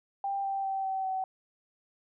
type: tone with pitch steps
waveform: sine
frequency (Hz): 791 / 782.8 / 774.7 / 766.7 / 758.8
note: G5 / G5 / G5 / G5 / F#5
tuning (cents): +15 / -3 / -21 / -39 / +43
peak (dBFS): -29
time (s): 0.24-1.24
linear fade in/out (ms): 2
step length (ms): 200
effects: none